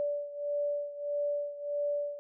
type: beating tone pair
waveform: sine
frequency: 580 / 581.6 Hz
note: D5 / D5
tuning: -22 / -17 cents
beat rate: 1.6 Hz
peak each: -32 / -36 dBFS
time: 0-2.19 s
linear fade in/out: 0 ms
effects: none